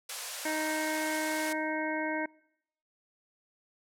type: high-pass noise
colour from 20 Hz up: white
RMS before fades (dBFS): -37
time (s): 0.09-1.53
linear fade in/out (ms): 5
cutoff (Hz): 470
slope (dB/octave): 96
type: harmonic tone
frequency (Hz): 311.1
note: D#4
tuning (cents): 0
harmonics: 1 / 2 / 3 / 5 / 6 / 7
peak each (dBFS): -35 / -36 / -37 / -38 / -41 / -39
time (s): 0.45-2.26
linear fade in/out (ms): 5
effects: noise-tail reverb RT60 0.8 s tail -25 dB re dry + low-pass 11000 Hz 12 dB/octave